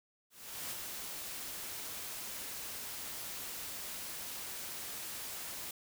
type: noise with ADSR envelope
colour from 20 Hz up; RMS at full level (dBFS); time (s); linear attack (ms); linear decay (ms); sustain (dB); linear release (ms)
white; -40; 0.3-5.71; 410; 29; -3; 3
effects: none